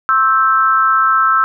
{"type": "tone with amplitude modulation", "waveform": "sine", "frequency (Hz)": 1318.5, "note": "E6", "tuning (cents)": 0, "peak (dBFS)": -5, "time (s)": [0.09, 1.44], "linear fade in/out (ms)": 0, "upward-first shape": "sine", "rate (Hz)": 244, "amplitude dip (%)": 90, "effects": []}